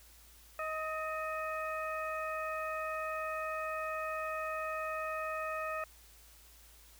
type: harmonic tone with a mistuned harmonic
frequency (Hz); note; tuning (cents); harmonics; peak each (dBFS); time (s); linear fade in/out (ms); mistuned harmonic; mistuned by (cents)
630; D#5; +21; 1 / 2 / 3 / 4; -39 / -38 / -44 / -45; 0.59-5.84; 2; 3; -46
effects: added 56 Hz sine -60 dBFS peak until 6.99 s + white hiss -60 dBFS RMS until 6.99 s